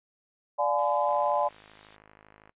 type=chord; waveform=sine; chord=D diminished seventh; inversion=none; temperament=just; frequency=587.3 / 704.8 / 845.8 / 1014.9 Hz; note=D5 / F5 / Ab5 / Cb6; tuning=0 / +16 / +31 / +47 cents; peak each=-27 / -31 / -28 / -30 dBFS; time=0.58-1.49 s; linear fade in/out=20 ms
type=noise; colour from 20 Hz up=blue; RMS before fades=-46 dBFS; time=0.78-1.96 s; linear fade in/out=5 ms
type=click train; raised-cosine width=0.5 ms; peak=-37 dBFS; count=75; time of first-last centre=1.09-2.494 s; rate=52.7 Hz
effects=noise-tail reverb RT60 0.1 s tail -21 dB re dry + resampled to 8000 Hz